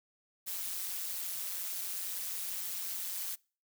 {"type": "noise with amplitude modulation", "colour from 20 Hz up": "blue", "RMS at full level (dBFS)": -35, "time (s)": [0.46, 3.36], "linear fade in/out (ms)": 20, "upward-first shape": "sine", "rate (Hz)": 184, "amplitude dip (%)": 70, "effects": ["noise-tail reverb RT60 0.4 s tail -26 dB re dry"]}